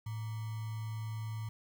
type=tone with sample-and-hold; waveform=sine; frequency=110 Hz; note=A2; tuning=in tune; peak=-36 dBFS; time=0.06-1.49 s; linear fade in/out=5 ms; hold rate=1050 Hz; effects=none